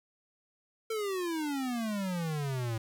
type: exponential sweep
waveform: square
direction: down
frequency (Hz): 454.2 to 110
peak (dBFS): -32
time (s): 0.9-2.78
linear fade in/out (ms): 5
effects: 10-bit